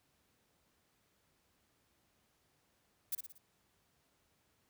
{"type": "noise with echo", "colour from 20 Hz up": "violet", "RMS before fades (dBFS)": -36, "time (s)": [3.12, 3.15], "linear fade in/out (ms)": 5, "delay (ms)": 58, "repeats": 4, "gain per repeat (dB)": -6, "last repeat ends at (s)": 3.382, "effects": ["pink hiss -75 dBFS RMS until 4.69 s", "high-pass 60 Hz 12 dB/octave"]}